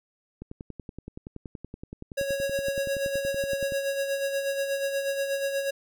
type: click train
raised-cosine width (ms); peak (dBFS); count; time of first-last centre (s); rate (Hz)
3; -25; 36; 0.42-3.722; 10.6
type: tone with tremolo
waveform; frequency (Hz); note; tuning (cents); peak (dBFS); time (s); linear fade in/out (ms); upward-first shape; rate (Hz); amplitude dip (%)
square; 552; C#5; -7; -25; 2.17-5.71; 10; sine; 8.3; 50
effects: none